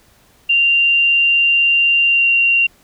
sine tone with pitch glide, 2778 to 2762 Hz, F7 to F7, -10 to -20 cents, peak -10 dBFS, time 0.49-2.67 s, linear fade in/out 10 ms, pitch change -10 cents, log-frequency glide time 2.07-2.26 s, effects pink hiss -52 dBFS RMS until 2.83 s

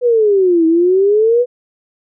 sine exponential two-way sweep, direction down then up, 500 to 320.2 to 500 Hz, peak -8 dBFS, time 0.01-1.46 s, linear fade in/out 50 ms, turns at 0.66 s, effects none

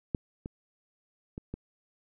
clicks, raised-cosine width 3 ms, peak -15 / -24 / -25 / -23 dBFS, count 4, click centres 0.148 / 0.459 / 1.379 / 1.54 s, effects none

